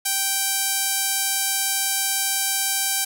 sawtooth tone with band-pass filter, 782 Hz, G5, 4 cents flat, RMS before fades -23 dBFS, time 0.05-3.05 s, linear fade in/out 10 ms, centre 11000 Hz, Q 0.93, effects none

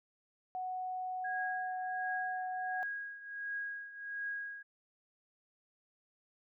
sine tone, 740 Hz, F#5, in tune, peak -36 dBFS, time 0.55-2.83 s, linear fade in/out 0 ms
sine tone with tremolo, 1643 Hz, G#6, 19 cents flat, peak -35 dBFS, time 1.24-4.63 s, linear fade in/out 10 ms, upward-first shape triangle, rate 1.4 Hz, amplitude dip 80%
effects none

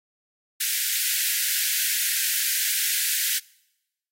white high-pass noise, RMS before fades -24 dBFS, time 0.6-3.39 s, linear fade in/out 10 ms, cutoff 1500 Hz, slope 96 dB/octave, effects noise-tail reverb RT60 0.9 s tail -24 dB re dry + AAC 48 kbps

